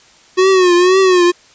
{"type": "tone with vibrato", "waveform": "square", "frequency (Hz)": 366.3, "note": "F#4", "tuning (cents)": -17, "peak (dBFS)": -8, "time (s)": [0.37, 1.32], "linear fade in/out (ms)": 20, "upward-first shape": "triangle", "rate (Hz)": 2, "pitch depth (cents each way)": 96, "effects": ["white hiss -46 dBFS RMS until 1.54 s", "resampled to 16000 Hz"]}